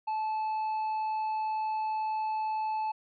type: tone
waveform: triangle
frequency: 869 Hz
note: A5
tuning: 22 cents flat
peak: -27 dBFS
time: 0.07-2.92 s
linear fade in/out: 10 ms
effects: resampled to 11025 Hz